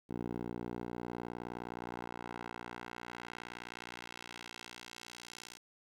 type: tone with band-pass filter sweep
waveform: 10% pulse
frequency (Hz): 59.5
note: A#1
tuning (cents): +36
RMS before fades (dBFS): -45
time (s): 0.09-5.58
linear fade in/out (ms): 20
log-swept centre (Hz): 330 to 5600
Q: 0.83
effects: 11-bit